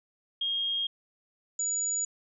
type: tone pair in turn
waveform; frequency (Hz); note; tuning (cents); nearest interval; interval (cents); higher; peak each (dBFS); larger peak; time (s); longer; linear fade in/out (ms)
sine; 3245 / 6900; G#7 / A8; -41 / -35; octave + minor second; 1306; second; -27; neither; 0.41-0.87 / 1.59-2.05; neither; 5
effects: none

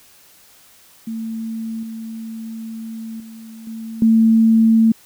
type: tone with level steps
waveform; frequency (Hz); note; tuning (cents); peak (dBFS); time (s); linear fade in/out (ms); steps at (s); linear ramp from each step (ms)
sine; 224.3; A3; +34; -23 / -27 / -34 / -27 / -9; 1.07-4.92; 5; 1.83 / 3.2 / 3.67 / 4.02; 2
effects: white hiss -49 dBFS RMS until 5.05 s

